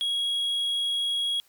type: tone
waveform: triangle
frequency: 3312 Hz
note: G#7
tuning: 5 cents flat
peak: -23 dBFS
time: 0.01-1.4 s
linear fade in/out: 0 ms
effects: white hiss -62 dBFS RMS until 1.48 s